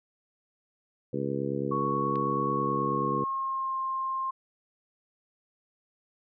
harmonic tone, 69.3 Hz, C#2, in tune, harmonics 2 / 3 / 4 / 5 / 6 / 7, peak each -35 / -35 / -35 / -35 / -35 / -35 dBFS, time 1.13-3.24 s, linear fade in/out 5 ms
sine tone with pitch glide, 1108.7 to 1059.2 Hz, C#6 to C6, 0 to +21 cents, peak -28 dBFS, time 1.71-4.31 s, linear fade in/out 10 ms, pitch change -79 cents, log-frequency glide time 2.51-3.77 s
click, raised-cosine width 0.3 ms, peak -29 dBFS, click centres 2.157 s
effects none

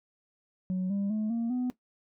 sine tone with pitch steps, 185 / 199.43 / 215 / 231.7 / 249.8 Hz, F#3 / G3 / A3 / A#3 / B3, 0 / +30 / -40 / -10 / +20 cents, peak -25 dBFS, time 0.7-1.7 s, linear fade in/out 0 ms, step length 200 ms, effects noise-tail reverb RT60 0.1 s tail -17 dB re dry + tanh soft clip ceiling -26 dBFS

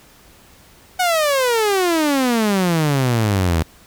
sawtooth exponential sweep, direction down, 746 to 77.78 Hz, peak -11 dBFS, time 0.99-3.63 s, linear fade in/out 10 ms, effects pink hiss -48 dBFS RMS until 3.86 s

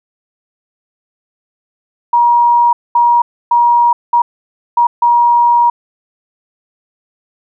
sine tone bursts at uneven times, 952 Hz, A#5, 36 cents sharp, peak -6 dBFS, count 6, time 2.13-2.73 / 2.95-3.22 / 3.51-3.93 / 4.13-4.22 / 4.77-4.87 / 5.02-5.7 s, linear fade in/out 5 ms, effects none

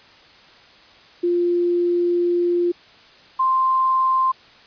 sine tone pair in turn, 349.2 / 1046.4 Hz, F4 / C6, 0 / 0 cents, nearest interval octave + perfect fifth, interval 1900 cents, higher second, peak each -16 / -15 dBFS, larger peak second, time 1.23-2.72 / 3.39-4.32 s, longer first, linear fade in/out 10 ms, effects white hiss -48 dBFS RMS until 4.66 s + resampled to 11025 Hz

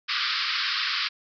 white band-pass noise, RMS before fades -27 dBFS, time 0.08-1.09 s, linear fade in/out 20 ms, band 1100 to 5100 Hz, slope 96 dB/octave, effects none

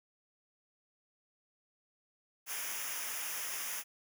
white noise with comb filter, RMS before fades -39 dBFS, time 2.46-3.84 s, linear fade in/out 50 ms, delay 0.24 ms, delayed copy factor -0.8, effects none

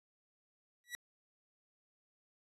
sawtooth tone with exponential growth, 1941 Hz, B6, 31 cents flat, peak -33 dBFS, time 0.84-0.95 s, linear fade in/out 0 ms, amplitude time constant 22 ms, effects resampled to 32000 Hz

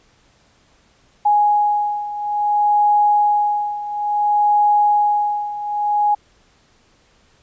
sine beating tone pair, 830.6 / 831.18 Hz, G#5 / G#5, 0 / +1 cents, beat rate 0.58 Hz, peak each -15 / -19 dBFS, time 1.25-6.15 s, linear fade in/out 10 ms, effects pink hiss -56 dBFS RMS until 7.42 s + resampled to 16000 Hz

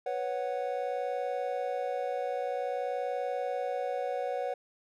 triangle chord, B suspended second, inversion none, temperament equal, 493.9 / 554.4 / 740 Hz, B4 / C#5 / F#5, 0 / 0 / 0 cents, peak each -33 dBFS, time 0.06-4.54 s, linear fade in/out 5 ms, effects none

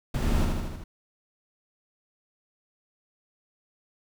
brown noise with echo, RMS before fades -26 dBFS, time 0.14-0.45 s, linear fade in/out 5 ms, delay 78 ms, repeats 5, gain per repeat -3 dB, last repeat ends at 0.84 s, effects none

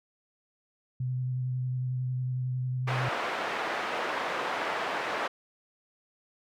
sine tone with vibrato, 127.1 Hz, C3, 50 cents flat, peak -28 dBFS, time 1-3.09 s, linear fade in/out 5 ms, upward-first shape square, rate 11 Hz, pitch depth 13 cents each way
pink band-pass noise, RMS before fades -32 dBFS, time 2.87-5.28 s, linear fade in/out 10 ms, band 580 to 2000 Hz, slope 12 dB/octave
effects none

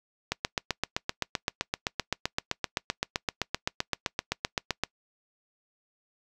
click train, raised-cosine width 0.2 ms, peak -9 dBFS, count 36, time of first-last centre 0.32-4.836 s, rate 7.75 Hz, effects noise-tail reverb RT60 0.1 s tail -24 dB re dry

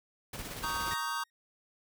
pink noise with tremolo, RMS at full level -40 dBFS, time 0.33-0.94 s, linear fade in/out 5 ms, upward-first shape square, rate 17 Hz, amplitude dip 35%
square chord, Eb dominant seventh, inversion second, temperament just, 933.4 / 1120.1 / 1244.5 / 1555.6 Hz, Bb5 / Db6 / Eb6 / G6, +2 / +18 / 0 / -14 cents, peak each -39 dBFS, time 0.63-1.24 s, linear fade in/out 10 ms
sawtooth tone with exponential decay, 1864.7 Hz, A#6, in tune, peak -33 dBFS, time 0.91-1.3 s, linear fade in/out 1 ms, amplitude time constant 83 ms
effects none

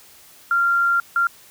sine tone bursts at uneven times, 1386 Hz, F6, 14 cents flat, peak -15 dBFS, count 2, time 0.51-1 / 1.16-1.27 s, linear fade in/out 2 ms, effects white hiss -48 dBFS RMS until 1.5 s

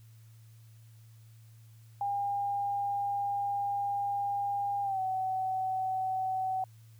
sine tone with pitch glide, 805 to 755.4 Hz, G5 to F#5, +46 to +36 cents, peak -29 dBFS, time 2.01-6.64 s, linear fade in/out 2 ms, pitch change -110 cents, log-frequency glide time 4.83-5 s, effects added 112 Hz sine -52 dBFS peak until 6.99 s + white hiss -67 dBFS RMS until 6.99 s

